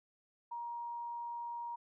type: tone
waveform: sine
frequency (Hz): 945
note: A#5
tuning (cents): +23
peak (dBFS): -39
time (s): 0.51-1.76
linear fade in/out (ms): 10
effects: none